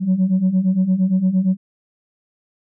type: beating tone pair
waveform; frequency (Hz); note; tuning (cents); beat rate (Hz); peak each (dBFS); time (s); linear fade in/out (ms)
sine; 181.4 / 190.1; F#3 / F#3; -34 / +47; 8.7; -18 / -14; 0-1.57; 50
effects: tanh soft clip ceiling -10 dBFS